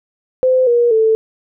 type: tone with pitch steps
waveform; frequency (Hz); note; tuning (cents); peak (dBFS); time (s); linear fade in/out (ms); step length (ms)
sine; 514 / 476.8 / 442.3; C5 / A#4 / A4; -31 / +39 / +9; -9; 0.43-1.15; 0; 240
effects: none